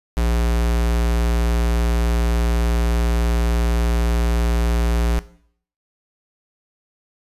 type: tone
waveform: square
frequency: 58.27 Hz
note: A#1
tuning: in tune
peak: -17 dBFS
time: 0.17-5.19 s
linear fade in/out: 0 ms
effects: noise-tail reverb RT60 0.6 s tail -17 dB re dry + resampled to 32000 Hz